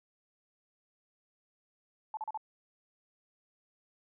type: tone bursts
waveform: sine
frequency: 870 Hz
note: A5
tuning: 20 cents flat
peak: -34 dBFS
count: 4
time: 2.14-2.375 s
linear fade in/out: 2 ms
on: 31 ms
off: 37 ms
effects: none